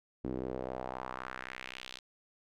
sawtooth tone with band-pass filter sweep, 63.8 Hz, C2, 43 cents flat, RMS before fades -41 dBFS, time 0.24-1.99 s, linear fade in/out 5 ms, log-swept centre 300 to 3900 Hz, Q 2.1, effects none

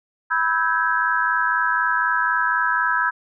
sine tone cluster, 986 / 1304 / 1556 / 1660 Hz, B5 / E6 / G6 / G#6, -3 / -19 / -13 / -1 cents, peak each -23 dBFS, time 0.3-3.11 s, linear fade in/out 20 ms, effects none

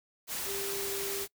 sine tone in noise, 396.2 Hz, G4, 18 cents sharp, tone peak -37 dBFS, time 0.45-1.27 s, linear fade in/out 50 ms, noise white, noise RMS -36 dBFS, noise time 0.27-1.28 s, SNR -4 dB, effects noise-tail reverb RT60 0.1 s tail -24 dB re dry

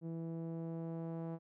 sawtooth tone with low-pass filter sweep, 164.81 Hz, E3, in tune, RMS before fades -42 dBFS, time 0.01-1.39 s, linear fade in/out 50 ms, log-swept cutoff 400 to 760 Hz, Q 1.1, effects none

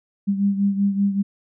sine beating tone pair, 198.4 / 203.6 Hz, G3 / G#3, +21 / -34 cents, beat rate 5.2 Hz, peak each -18 / -24 dBFS, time 0.27-1.23 s, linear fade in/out 20 ms, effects none

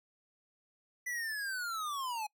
square linear sweep, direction down, 1994 to 825 Hz, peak -36 dBFS, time 1.06-2.27 s, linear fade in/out 10 ms, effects noise-tail reverb RT60 0.1 s tail -25 dB re dry

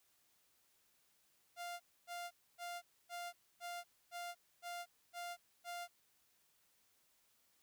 sawtooth tone bursts, 698.5 Hz, F5, in tune, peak -40 dBFS, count 9, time 1.56-5.88 s, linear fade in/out 50 ms, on 240 ms, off 270 ms, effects white hiss -75 dBFS RMS until 7.62 s

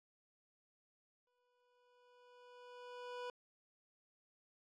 25% pulse tone with exponential growth, 492.2 Hz, B4, 6 cents flat, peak -38 dBFS, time 1.27-3.3 s, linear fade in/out 2 ms, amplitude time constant 440 ms, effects low-pass 4000 Hz 12 dB/octave + MP3 96 kbps

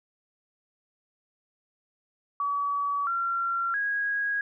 sine tone with pitch steps, 1139 / 1370.2 / 1648.4 Hz, C#6 / F6 / G#6, +47 / -33 / -13 cents, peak -25 dBFS, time 2.4-4.41 s, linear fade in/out 2 ms, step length 670 ms, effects none

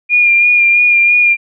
sine tone with vibrato, 2416 Hz, D7, 48 cents sharp, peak -6 dBFS, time 0.09-1.37 s, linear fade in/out 50 ms, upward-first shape sine, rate 3 Hz, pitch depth 22 cents each way, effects none

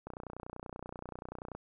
click train, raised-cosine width 1 ms, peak -28 dBFS, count 46, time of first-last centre 0.07-1.55 s, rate 30.4 Hz, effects none

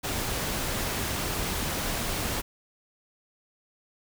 pink noise, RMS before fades -30 dBFS, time 0.03-2.42 s, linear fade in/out 20 ms, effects none

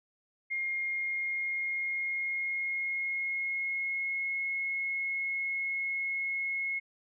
sine tone with pitch glide, 2131 to 2171 Hz, C7 to C#7, +31 to -37 cents, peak -30 dBFS, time 0.5-6.8 s, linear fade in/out 20 ms, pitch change +32 cents, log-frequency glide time 0.85-4.43 s, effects none

